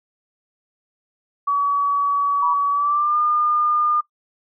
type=tone with pitch glide; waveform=sine; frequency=1136 to 1210.5 Hz; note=C#6 to D#6; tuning=+42 to -48 cents; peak=-16 dBFS; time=1.47-4.01 s; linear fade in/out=10 ms; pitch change=+110 cents; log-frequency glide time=2.71-3.18 s
type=tone; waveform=sine; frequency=974 Hz; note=B5; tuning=24 cents flat; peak=-21 dBFS; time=2.42-2.54 s; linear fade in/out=10 ms
effects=noise-tail reverb RT60 0.1 s tail -18 dB re dry